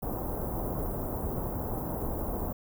pink band-stop noise, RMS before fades -33 dBFS, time 0.02-2.53 s, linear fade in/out 10 ms, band 930 to 15000 Hz, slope 24 dB/octave, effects none

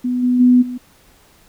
sine tone with level steps, 248.4 Hz, B3, 10 cents sharp, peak -16 / -12 / -7 / -23 dBFS, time 0.04-0.78 s, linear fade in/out 10 ms, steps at 0.22 / 0.39 / 0.61 s, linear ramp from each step 20 ms, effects pink hiss -51 dBFS RMS until 1.48 s

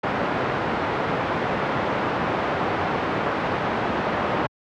white low-pass noise, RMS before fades -24 dBFS, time 0.03-4.47 s, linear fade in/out 10 ms, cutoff 1100 Hz, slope 12 dB/octave, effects high-pass 100 Hz 12 dB/octave + low-pass 4000 Hz 12 dB/octave

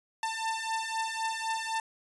sawtooth beating tone pair, 892 / 895.9 Hz, A5 / A5, +23 / +31 cents, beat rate 3.9 Hz, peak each -30 / -30 dBFS, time 0.23-1.8 s, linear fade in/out 2 ms, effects resampled to 24000 Hz

